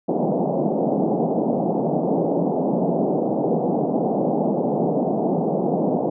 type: band-pass noise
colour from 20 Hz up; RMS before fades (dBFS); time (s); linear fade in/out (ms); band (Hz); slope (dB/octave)
pink; -21; 0.08-6.1; 10; 160 to 790; 48
effects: none